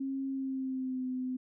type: tone with pitch glide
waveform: sine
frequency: 270 to 255.4 Hz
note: C#4 to C4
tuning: -45 to -42 cents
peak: -32 dBFS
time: 0-1.37 s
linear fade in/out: 10 ms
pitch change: -97 cents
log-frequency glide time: 0.28-1.06 s
effects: none